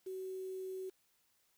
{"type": "tone with quantisation", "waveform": "sine", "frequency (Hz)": 376.4, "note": "F#4", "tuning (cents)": 30, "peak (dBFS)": -40, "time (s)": [0.06, 0.9], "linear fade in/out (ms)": 10, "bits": 10, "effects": ["white hiss -75 dBFS RMS until 1.57 s"]}